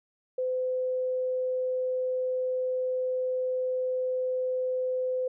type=tone; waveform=sine; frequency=510 Hz; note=C5; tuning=44 cents flat; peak=-26 dBFS; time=0.38-5.28 s; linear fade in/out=5 ms; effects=none